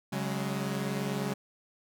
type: chord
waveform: sawtooth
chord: C# suspended fourth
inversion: none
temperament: equal with one note detuned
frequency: 138.59 / 187.69 / 207.7 Hz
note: C#3 / F#3 / G#3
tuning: 0 / +25 / 0 cents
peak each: -31 dBFS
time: 0.12-1.34 s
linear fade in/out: 10 ms
effects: none